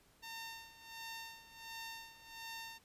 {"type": "tone with tremolo", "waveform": "10% pulse", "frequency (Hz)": 909, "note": "A#5", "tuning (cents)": -44, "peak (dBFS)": -36, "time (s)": [0.22, 2.79], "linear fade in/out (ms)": 20, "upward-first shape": "sine", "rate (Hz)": 1.4, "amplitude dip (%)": 80, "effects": ["pink hiss -68 dBFS RMS until 2.84 s", "resampled to 32000 Hz"]}